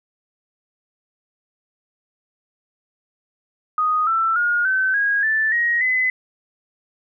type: tone with pitch steps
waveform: sine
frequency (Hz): 1244.5 / 1333.8 / 1429.6 / 1532.2 / 1642.1 / 1760 / 1886.3 / 2022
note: D#6 / E6 / F6 / G6 / G#6 / A6 / A#6 / B6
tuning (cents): 0 / +20 / +40 / -40 / -20 / 0 / +20 / +40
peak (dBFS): -16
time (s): 3.78-6.1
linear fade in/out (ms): 2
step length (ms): 290
effects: none